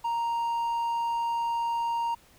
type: tone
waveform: triangle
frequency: 932.3 Hz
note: A#5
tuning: in tune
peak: -24 dBFS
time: 0.04-2.15 s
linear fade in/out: 10 ms
effects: pink hiss -58 dBFS RMS until 2.38 s